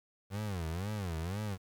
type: tone with vibrato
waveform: 30% pulse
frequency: 92.5 Hz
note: F#2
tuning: in tune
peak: -32 dBFS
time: 0.3-1.58 s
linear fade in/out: 50 ms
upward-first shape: sine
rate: 2 Hz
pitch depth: 260 cents each way
effects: 10-bit